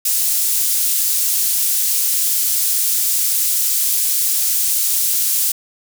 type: high-pass noise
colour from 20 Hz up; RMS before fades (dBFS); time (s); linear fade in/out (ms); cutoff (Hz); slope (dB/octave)
pink; -17; 0.05-5.52; 5; 8300; 12
effects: none